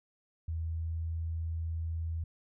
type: tone with pitch glide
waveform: sine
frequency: 81.4 to 81.92 Hz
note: E2 to E2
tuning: -21 to -10 cents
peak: -32 dBFS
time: 0.48-2.24 s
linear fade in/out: 5 ms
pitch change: +11 cents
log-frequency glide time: 0.64-0.92 s
effects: none